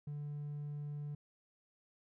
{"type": "tone", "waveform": "triangle", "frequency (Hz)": 146.5, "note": "D3", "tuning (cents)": -4, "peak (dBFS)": -37, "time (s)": [0.07, 1.15], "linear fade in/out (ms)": 5, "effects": ["tanh soft clip ceiling -34 dBFS"]}